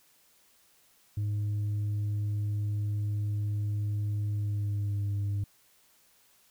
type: tone with pitch glide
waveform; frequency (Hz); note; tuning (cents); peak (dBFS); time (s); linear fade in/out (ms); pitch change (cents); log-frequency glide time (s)
sine; 103.83 to 100.99; G#2 to G#2; 0 to -48; -25; 1.17-5.44; 5; -48; 4.33-5.09
effects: tanh soft clip ceiling -27 dBFS + white hiss -64 dBFS RMS until 6.5 s